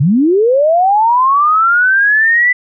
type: linear sweep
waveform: sine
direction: up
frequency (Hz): 123.47 to 2000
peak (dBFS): -7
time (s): 0-2.53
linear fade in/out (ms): 10
effects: none